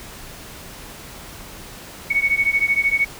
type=beating tone pair; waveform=sine; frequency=2217 / 2230 Hz; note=C#7 / C#7; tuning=0 / +10 cents; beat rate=13 Hz; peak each=-19 dBFS; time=2.1-3.05 s; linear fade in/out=10 ms; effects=pink hiss -38 dBFS RMS until 3.19 s